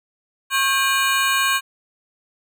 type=ring-modulated tone; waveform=25% pulse; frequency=1340 Hz; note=E6; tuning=28 cents sharp; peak=-10 dBFS; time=0.5-1.61 s; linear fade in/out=50 ms; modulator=252 Hz; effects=none